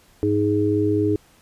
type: harmonic tone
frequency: 103.83 Hz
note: G#2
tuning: in tune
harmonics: 1 / 3 / 4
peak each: -24 / -20 / -21 dBFS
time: 0.23-1.16 s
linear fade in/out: 0 ms
effects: pink hiss -55 dBFS RMS until 1.41 s + resampled to 32000 Hz